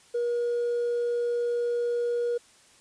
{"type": "tone with hard clipping", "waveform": "triangle", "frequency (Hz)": 477.9, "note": "A#4", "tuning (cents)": 43, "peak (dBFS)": -24, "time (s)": [0.14, 2.38], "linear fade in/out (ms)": 10, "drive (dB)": 2, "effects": ["white hiss -57 dBFS RMS until 2.8 s", "resampled to 22050 Hz"]}